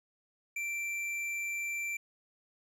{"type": "tone with tanh clipping", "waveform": "sine", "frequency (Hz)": 2349, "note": "D7", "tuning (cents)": 0, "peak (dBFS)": -35, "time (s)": [0.56, 1.97], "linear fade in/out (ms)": 5, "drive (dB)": 11, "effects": []}